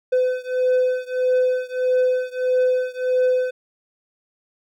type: beating tone pair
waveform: triangle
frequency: 506 / 507.6 Hz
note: B4 / B4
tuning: +42 / +47 cents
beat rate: 1.6 Hz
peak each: -18 / -19 dBFS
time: 0.12-3.51 s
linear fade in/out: 10 ms
effects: none